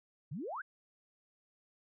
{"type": "exponential sweep", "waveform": "sine", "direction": "up", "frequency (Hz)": [123.47, 1697], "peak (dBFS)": -38, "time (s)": [0.31, 0.62], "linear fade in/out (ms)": 10, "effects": []}